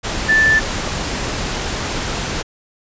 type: tone in noise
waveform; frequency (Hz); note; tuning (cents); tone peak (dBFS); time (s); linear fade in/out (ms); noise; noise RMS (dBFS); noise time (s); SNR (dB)
sine; 1760; A6; 0; -10; 0.28-0.6; 20; pink; -22; 0.03-2.43; +9
effects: resampled to 16000 Hz